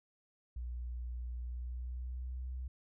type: tone with pitch glide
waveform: sine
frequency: 60.5 to 63.51 Hz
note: B1 to B1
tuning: -35 to +49 cents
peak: -38 dBFS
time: 0.56-2.68 s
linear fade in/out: 5 ms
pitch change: +84 cents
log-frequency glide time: 1.42-2.52 s
effects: none

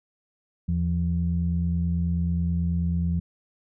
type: tone pair together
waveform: sine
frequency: 81.52 / 170.8 Hz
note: E2 / F3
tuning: -19 / -38 cents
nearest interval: octave + minor second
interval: 1281 cents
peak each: -24 dBFS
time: 0.68-3.2 s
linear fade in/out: 10 ms
effects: tanh soft clip ceiling -14 dBFS

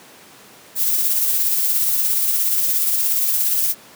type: noise with tremolo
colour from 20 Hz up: violet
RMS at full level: -17 dBFS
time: 0.75-3.75 s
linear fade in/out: 50 ms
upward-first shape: sine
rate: 17 Hz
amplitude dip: 30%
effects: pink hiss -44 dBFS RMS until 3.95 s + high-pass 200 Hz 12 dB/octave

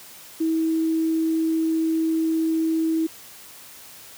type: tone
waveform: sine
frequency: 322.5 Hz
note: E4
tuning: 38 cents flat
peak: -19 dBFS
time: 0.4-3.07 s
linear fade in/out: 10 ms
effects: white hiss -44 dBFS RMS until 4.17 s + high-pass 60 Hz 12 dB/octave

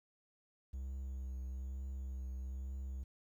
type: tone with vibrato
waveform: triangle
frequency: 65.41 Hz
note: C2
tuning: in tune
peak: -38 dBFS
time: 0.73-3.04 s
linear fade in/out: 10 ms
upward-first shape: triangle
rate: 1.1 Hz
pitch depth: 32 cents each way
effects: 12-bit

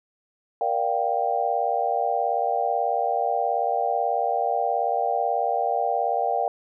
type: chord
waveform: sine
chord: G minor seventh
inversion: first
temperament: just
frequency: 470.4 / 588 / 705.6 / 784 Hz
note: Bb4 / D5 / F5 / G5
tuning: +16 / +2 / +18 / 0 cents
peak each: -29 / -29 / -25 / -25 dBFS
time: 0.61-6.48 s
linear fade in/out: 2 ms
effects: none

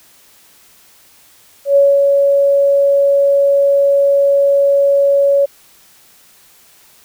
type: tone with ADSR envelope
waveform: sine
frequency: 560 Hz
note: C#5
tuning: 18 cents sharp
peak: -5 dBFS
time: 1.65-5.46 s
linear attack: 110 ms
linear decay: 220 ms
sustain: -3 dB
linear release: 14 ms
effects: white hiss -47 dBFS RMS until 7.04 s

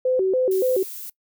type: tone with vibrato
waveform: sine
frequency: 440 Hz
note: A4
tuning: in tune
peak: -17 dBFS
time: 0.05-0.83 s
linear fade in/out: 5 ms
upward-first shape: square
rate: 3.5 Hz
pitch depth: 260 cents each way
type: noise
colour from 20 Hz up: violet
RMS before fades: -35 dBFS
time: 0.51-1.1 s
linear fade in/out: 5 ms
effects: noise-tail reverb RT60 0.1 s tail -22 dB re dry

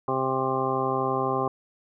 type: harmonic tone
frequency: 131.9 Hz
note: C3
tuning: 14 cents sharp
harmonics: 1 / 2 / 3 / 4 / 5 / 6 / 8 / 9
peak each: -34 / -33 / -29 / -32 / -35 / -30 / -29 / -34 dBFS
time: 0.08-1.48 s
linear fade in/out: 2 ms
effects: none

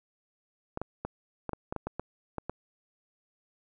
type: clicks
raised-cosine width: 1 ms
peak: -19 dBFS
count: 11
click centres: 0.774 / 0.816 / 1.05 / 1.493 / 1.533 / 1.725 / 1.763 / 1.87 / 1.996 / 2.383 / 2.496 s
effects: none

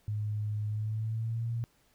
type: tone with pitch glide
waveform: sine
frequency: 105.6 to 116.5 Hz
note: G#2 to A#2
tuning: +29 to -1 cents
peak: -30 dBFS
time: 0.08-1.64 s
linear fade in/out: 0 ms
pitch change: +170 cents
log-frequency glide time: 0.67-1.51 s
effects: pink hiss -68 dBFS RMS until 1.94 s

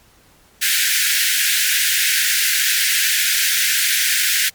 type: high-pass noise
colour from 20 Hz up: pink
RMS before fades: -17 dBFS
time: 0.61-4.5 s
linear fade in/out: 20 ms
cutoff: 1500 Hz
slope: 96 dB/octave
effects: pink hiss -52 dBFS RMS until 4.54 s + MP3 96 kbps

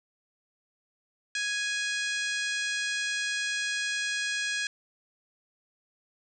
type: harmonic tone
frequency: 830.6 Hz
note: G#5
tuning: in tune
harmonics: 2 / 3 / 4 / 5 / 6 / 7 / 8 / 9 / 10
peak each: -31 / -35 / -37 / -39 / -41 / -42 / -43 / -44 / -45 dBFS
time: 1.35-4.67 s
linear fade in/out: 2 ms
effects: none

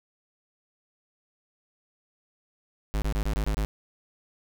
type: tone bursts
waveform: square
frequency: 51.91 Hz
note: G#1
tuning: in tune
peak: -25 dBFS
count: 7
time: 2.94-3.65 s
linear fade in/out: 0 ms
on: 80 ms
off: 25 ms
effects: none

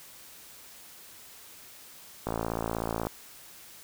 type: click train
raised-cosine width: 1 ms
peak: -16 dBFS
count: 46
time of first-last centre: 2.27-3.069 s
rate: 56.3 Hz
effects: white hiss -50 dBFS RMS until 3.83 s

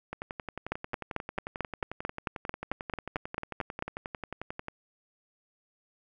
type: two click trains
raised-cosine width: 0.5 ms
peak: -15 / -21 dBFS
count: 15 / 52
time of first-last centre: 0.72-3.824 / 0.13-4.684 s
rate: 4.51 / 11.2 Hz
effects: none

